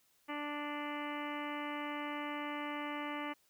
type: harmonic tone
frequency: 293.7 Hz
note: D4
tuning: in tune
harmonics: 1 / 2 / 3 / 4 / 5 / 6 / 7 / 8 / 9 / 10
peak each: -42 / -47 / -45 / -45 / -53 / -50 / -47 / -51 / -57 / -52 dBFS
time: 0.28-3.34 s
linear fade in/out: 20 ms
effects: white hiss -72 dBFS RMS until 3.49 s